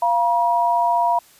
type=tone pair together; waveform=sine; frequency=693 / 957.6 Hz; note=F5 / A#5; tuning=-14 / +46 cents; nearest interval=tritone; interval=560 cents; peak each=-19 / -17 dBFS; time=0.02-1.19 s; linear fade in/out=5 ms; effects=white hiss -51 dBFS RMS until 1.39 s + resampled to 32000 Hz